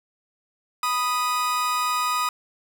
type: tone pair together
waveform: 40% pulse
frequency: 987.8 / 1244 Hz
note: B5 / D#6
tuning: 0 / -1 cents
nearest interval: major third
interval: 399 cents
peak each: -27 / -22 dBFS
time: 0.83-2.29 s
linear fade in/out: 2 ms
effects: none